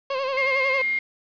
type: tone with vibrato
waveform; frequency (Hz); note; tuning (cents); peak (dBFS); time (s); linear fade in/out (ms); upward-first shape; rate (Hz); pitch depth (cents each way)
30% pulse; 535; C5; +38; -21; 0.1-0.82; 5; sine; 11; 66
type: tone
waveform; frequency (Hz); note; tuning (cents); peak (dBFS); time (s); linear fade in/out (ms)
sine; 2126; C7; +27; -21; 0.37-0.99; 5
effects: resampled to 11025 Hz + 7-bit